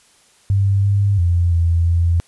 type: tone with pitch steps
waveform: sine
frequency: 98.7 / 100.3 / 86.6 / 84.3 / 85 Hz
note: G2 / G2 / F2 / E2 / F2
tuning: +12 / +40 / -14 / +39 / -46 cents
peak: -12 dBFS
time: 0.5-2.2 s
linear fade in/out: 0 ms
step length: 340 ms
effects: white hiss -53 dBFS RMS until 2.27 s + resampled to 24000 Hz